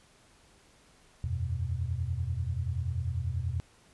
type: chord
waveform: sine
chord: E suspended second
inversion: none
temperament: just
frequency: 82.41 / 92.71 / 123.61 Hz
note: E2 / F#2 / B2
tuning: 0 / +4 / +2 cents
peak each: -33 / -34 / -34 dBFS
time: 1.24-3.6 s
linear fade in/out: 0 ms
effects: pink hiss -61 dBFS RMS until 3.93 s + resampled to 24000 Hz